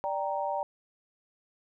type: chord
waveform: sine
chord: G minor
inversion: second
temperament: equal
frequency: 587.3 / 784 / 932.3 Hz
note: D5 / G5 / Bb5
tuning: 0 / 0 / 0 cents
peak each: -33 dBFS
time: 0.04-0.63 s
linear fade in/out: 0 ms
effects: none